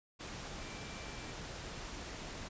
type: tone in noise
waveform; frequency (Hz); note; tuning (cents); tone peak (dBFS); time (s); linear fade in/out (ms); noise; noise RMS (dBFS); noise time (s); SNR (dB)
sine; 2349; D7; 0; -55; 0.58-1.33; 20; pink; -45; 0.19-2.49; -13
effects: resampled to 16000 Hz